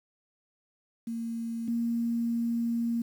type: tone pair in turn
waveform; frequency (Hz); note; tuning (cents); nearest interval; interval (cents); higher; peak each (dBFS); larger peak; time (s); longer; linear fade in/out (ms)
sine; 230 / 233.3; A#3 / A#3; -23 / +2; unison; 25; second; -31 / -26; second; 1.07-1.68 / 1.68-3.02; second; 5
effects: 9-bit